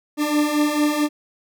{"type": "beating tone pair", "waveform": "40% pulse", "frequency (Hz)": [294.5, 299], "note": ["D4", "D4"], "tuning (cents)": [5, 31], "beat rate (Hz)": 4.5, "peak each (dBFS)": [-22, -18], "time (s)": [0.17, 1.09], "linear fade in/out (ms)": 50, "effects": []}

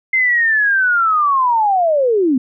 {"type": "linear sweep", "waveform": "sine", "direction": "down", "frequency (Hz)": [2093, 240.7], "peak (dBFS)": -11, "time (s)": [0.13, 2.38], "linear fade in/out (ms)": 5, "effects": []}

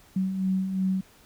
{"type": "beating tone pair", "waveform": "sine", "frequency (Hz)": [186.6, 189.4], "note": ["F#3", "F#3"], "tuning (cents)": [15, 41], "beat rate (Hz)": 2.8, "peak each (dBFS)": [-33, -24], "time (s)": [0.16, 1.01], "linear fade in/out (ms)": 5, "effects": ["pink hiss -56 dBFS RMS until 1.25 s"]}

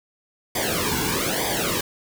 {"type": "noise with flanger", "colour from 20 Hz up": "pink", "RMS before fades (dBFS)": -24, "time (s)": [0.55, 1.81], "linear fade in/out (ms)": 5, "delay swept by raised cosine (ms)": [0.72, 1.63], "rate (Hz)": 1.1, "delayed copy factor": -0.95, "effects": []}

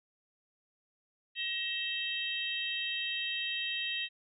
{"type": "harmonic tone with a mistuned harmonic", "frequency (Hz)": 630, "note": "D#5", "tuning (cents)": 21, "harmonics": [3, 4, 5, 6], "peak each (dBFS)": [-40, -37, -37, -39], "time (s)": [1.35, 4.09], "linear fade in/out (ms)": 50, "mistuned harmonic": 4, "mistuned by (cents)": 89, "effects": []}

